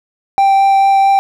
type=tone with vibrato; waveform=triangle; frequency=784 Hz; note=G5; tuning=in tune; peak=-5 dBFS; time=0.38-1.19 s; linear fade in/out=0 ms; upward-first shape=triangle; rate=4.5 Hz; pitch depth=8 cents each way; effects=none